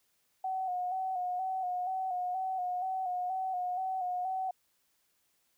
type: tone with vibrato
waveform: sine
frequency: 739 Hz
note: F#5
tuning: 2 cents flat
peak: -31 dBFS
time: 0.44-4.51 s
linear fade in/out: 5 ms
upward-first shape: square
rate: 2.1 Hz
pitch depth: 39 cents each way
effects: white hiss -74 dBFS RMS until 5.57 s